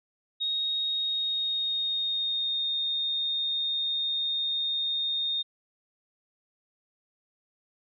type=tone with pitch glide; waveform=sine; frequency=3746 to 3677 Hz; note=A#7 to A#7; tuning=+8 to -24 cents; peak=-26 dBFS; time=0.4-5.43 s; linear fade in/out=20 ms; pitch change=-32 cents; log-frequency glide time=0.83-2.69 s; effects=none